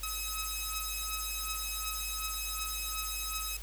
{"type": "beating tone pair", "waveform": "5% pulse", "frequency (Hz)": [1278, 1280.7], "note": ["D#6", "D#6"], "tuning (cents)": [46, 50], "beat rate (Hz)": 2.7, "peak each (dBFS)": [-25, -27], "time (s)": [0.03, 3.57], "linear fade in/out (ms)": 5, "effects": ["added 50 Hz sine -42 dBFS peak until 3.62 s", "white hiss -49 dBFS RMS until 3.62 s"]}